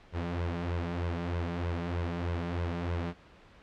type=tone with flanger; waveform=sawtooth; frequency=86.1 Hz; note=F2; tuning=24 cents flat; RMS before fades=-33 dBFS; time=0.12-3.14 s; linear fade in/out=50 ms; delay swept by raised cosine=1.9 to 5.1 ms; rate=3.2 Hz; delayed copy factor=+0.7; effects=pink hiss -56 dBFS RMS until 3.62 s + low-pass 3000 Hz 12 dB/octave